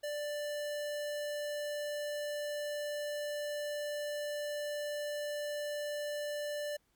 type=tone; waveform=square; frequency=589 Hz; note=D5; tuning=5 cents sharp; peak=-36 dBFS; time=0.03-6.77 s; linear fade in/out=10 ms; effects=pink hiss -75 dBFS RMS until 6.95 s + MP3 96 kbps